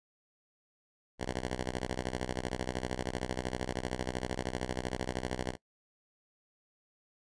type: ring-modulated tone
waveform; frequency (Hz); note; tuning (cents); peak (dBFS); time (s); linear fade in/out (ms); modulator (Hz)
5% pulse; 62.9; B1; +32; -20; 1.18-5.57; 50; 25
effects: noise-tail reverb RT60 0.1 s tail -22 dB re dry + resampled to 22050 Hz